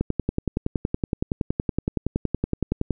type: click train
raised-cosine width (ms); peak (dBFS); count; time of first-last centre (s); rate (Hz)
3; -9; 32; 0.01-2.907; 10.7
effects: none